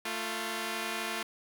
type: tone pair together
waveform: 5% pulse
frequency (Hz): 222 / 349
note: A3 / F4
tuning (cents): +16 / -1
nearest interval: minor sixth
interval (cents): 783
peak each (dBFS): -25 / -24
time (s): 0.05-1.23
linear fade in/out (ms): 5
effects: none